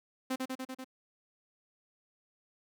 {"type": "tone with echo", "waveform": "sawtooth", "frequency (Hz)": 260, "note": "C4", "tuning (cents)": -11, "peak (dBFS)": -27, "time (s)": [0.3, 0.36], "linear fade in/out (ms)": 10, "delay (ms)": 97, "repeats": 5, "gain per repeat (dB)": -2, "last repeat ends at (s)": 0.845, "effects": []}